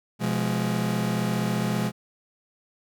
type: chord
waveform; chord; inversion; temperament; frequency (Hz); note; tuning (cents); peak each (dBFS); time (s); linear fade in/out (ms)
40% pulse; F diminished; second; just; 125.72 / 174.61 / 209.5; Cb3 / F3 / Ab3; +31 / 0 / +15; -28 / -28 / -26; 0.19-1.92; 50
effects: none